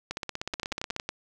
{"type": "two click trains", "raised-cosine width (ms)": 0.2, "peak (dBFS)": [-14, -15], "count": [7, 15], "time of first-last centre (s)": [[0.54, 1.09], [0.11, 0.964]], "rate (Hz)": [10.9, 16.4], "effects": []}